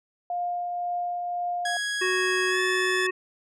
sine tone with tremolo, 706 Hz, F5, 19 cents sharp, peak -25 dBFS, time 0.3-1.77 s, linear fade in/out 2 ms, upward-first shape triangle, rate 1.9 Hz, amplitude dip 30%
sawtooth tone with pitch glide, 1661.2 to 1732.7 Hz, G#6 to A6, 0 to -27 cents, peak -23 dBFS, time 1.65-3.07 s, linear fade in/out 5 ms, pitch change +73 cents, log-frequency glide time 2.48-2.6 s
harmonic tone, 370 Hz, F#4, in tune, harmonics 1 / 3 / 5 / 7, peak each -26 / -32 / -29 / -32 dBFS, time 2.01-3.11 s, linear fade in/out 10 ms
effects resampled to 22050 Hz

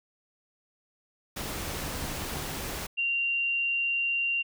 pink noise, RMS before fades -35 dBFS, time 1.36-2.87 s, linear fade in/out 10 ms
35% pulse tone bursts, 73.42 Hz, D2, in tune, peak -33 dBFS, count 5, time 1.65-2.422 s, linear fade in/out 20 ms, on 84 ms, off 88 ms
sine tone, 2768 Hz, F7, 16 cents flat, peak -25 dBFS, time 2.97-4.43 s, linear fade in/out 20 ms
effects none

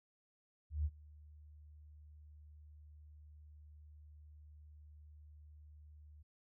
sine tone with ADSR envelope, 75.2 Hz, D2, 42 cents sharp, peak -31 dBFS, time 0.7-6.23 s, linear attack 150 ms, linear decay 47 ms, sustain -24 dB, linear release 12 ms, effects none

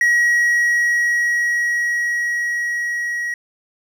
triangle tone with level ramp, 1907 Hz, A#6, 39 cents sharp, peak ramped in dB -10 to -19 dBFS, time 0.01-3.34 s, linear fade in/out 2 ms, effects none

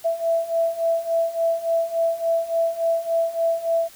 sine beating tone pair, 662 / 665.5 Hz, E5 / E5, +7 / +16 cents, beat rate 3.5 Hz, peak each -24 / -21 dBFS, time 0.04-3.89 s, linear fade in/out 20 ms, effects white hiss -47 dBFS RMS until 3.95 s

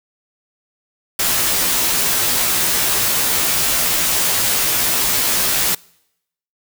white noise with comb filter, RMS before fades -17 dBFS, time 1.19-5.75 s, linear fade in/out 5 ms, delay 14 ms, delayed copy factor -0.85, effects noise-tail reverb RT60 0.8 s tail -25 dB re dry

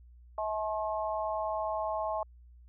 harmonic tone, 214.7 Hz, A3, 42 cents flat, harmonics 3 / 4 / 5, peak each -33 / -35 / -37 dBFS, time 0.38-2.23 s, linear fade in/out 2 ms, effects added 60 Hz sine -52 dBFS peak until 2.68 s

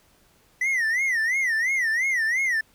triangle tone with vibrato, 1955 Hz, B6, 18 cents flat, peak -19 dBFS, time 0.61-2.61 s, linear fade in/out 5 ms, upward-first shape sine, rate 2.9 Hz, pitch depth 180 cents each way, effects pink hiss -60 dBFS RMS until 2.74 s

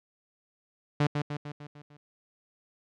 sawtooth tone with echo, 146.83 Hz, D3, in tune, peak -18 dBFS, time 1-1.07 s, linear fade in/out 5 ms, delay 150 ms, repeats 6, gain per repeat -5 dB, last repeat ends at 1.97 s, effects low-pass 4000 Hz 12 dB/octave

